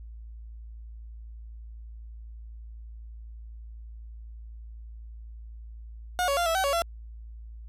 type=tone with pitch steps; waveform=30% pulse; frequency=722 / 559 / 694 / 657 / 764 / 560 / 677 Hz; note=F#5 / C#5 / F5 / E5 / G5 / C#5 / E5; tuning=-43 / +14 / -11 / -6 / -45 / +18 / +46 cents; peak=-21 dBFS; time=6.19-6.82 s; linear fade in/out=0 ms; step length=90 ms; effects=added 56 Hz sine -40 dBFS peak until 7.68 s + resampled to 32000 Hz

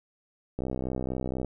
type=click train; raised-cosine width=2 ms; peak=-18 dBFS; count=56; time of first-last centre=0.59-1.447 s; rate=64.2 Hz; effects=none

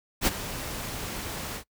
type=noise with ADSR envelope; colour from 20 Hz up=pink; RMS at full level=-21 dBFS; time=0.21-1.64 s; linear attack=60 ms; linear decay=24 ms; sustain=-14 dB; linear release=85 ms; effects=noise-tail reverb RT60 0.1 s tail -23 dB re dry

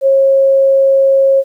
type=tone; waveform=sine; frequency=542 Hz; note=C#5; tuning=39 cents flat; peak=-6 dBFS; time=0.01-1.44 s; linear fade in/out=50 ms; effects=8-bit

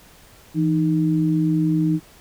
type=tone pair together; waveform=sine; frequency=164.81 / 309.6 Hz; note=E3 / D#4; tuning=0 / -9 cents; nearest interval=major seventh; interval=1091 cents; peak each=-19 dBFS; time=0.54-2 s; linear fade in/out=50 ms; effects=pink hiss -49 dBFS RMS until 2.2 s

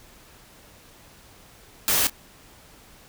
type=noise with echo; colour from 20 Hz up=white; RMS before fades=-21 dBFS; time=1.88-2.07 s; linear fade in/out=0 ms; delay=27 ms; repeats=1; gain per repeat=-15 dB; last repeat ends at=2.097 s; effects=pink hiss -51 dBFS RMS until 3.08 s

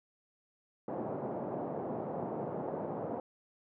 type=band-pass noise; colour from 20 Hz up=white; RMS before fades=-38 dBFS; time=0.88-3.2 s; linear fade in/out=2 ms; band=130 to 740 Hz; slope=24 dB/octave; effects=none

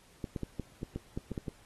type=clicks; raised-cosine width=3 ms; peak=-22 dBFS; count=10; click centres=0.242 / 0.362 / 0.433 / 0.597 / 0.831 / 0.96 / 1.175 / 1.317 / 1.378 / 1.482 s; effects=pink hiss -61 dBFS RMS until 1.65 s + AAC 32 kbps

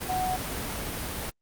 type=tone in noise; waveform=sine; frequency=740 Hz; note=F#5; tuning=in tune; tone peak=-26 dBFS; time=0.08-0.37 s; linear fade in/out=20 ms; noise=pink; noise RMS=-33 dBFS; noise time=0-1.31 s; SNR=+4 dB; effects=Opus 32 kbps

